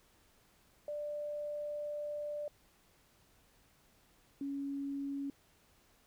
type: tone pair in turn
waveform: sine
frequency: 591 / 278.9 Hz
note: D5 / C#4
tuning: +11 / +11 cents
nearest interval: octave + minor second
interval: 1300 cents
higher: first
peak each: -37 / -36 dBFS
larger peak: second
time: 0.88-2.48 / 4.41-5.3 s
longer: first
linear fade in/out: 2 ms
effects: pink hiss -68 dBFS RMS until 6.06 s